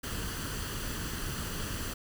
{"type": "noise with comb filter", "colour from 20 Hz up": "pink", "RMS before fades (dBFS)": -36, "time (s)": [0.03, 1.94], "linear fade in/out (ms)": 10, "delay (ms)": 0.66, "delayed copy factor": 0.55, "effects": []}